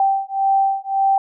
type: beating tone pair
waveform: sine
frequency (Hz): 780 / 781.8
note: G5 / G5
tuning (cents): -9 / -5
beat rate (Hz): 1.8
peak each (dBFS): -18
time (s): 0-1.18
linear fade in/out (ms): 2
effects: none